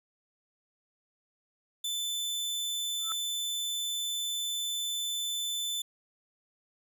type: tone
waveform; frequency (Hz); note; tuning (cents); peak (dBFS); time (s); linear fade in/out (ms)
sawtooth; 3520; A7; 0; -28; 1.84-5.82; 5
type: tone with exponential growth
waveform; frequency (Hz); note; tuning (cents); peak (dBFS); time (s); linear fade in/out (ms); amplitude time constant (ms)
sine; 1318.5; E6; 0; -31; 2.99-3.12; 0; 27
effects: none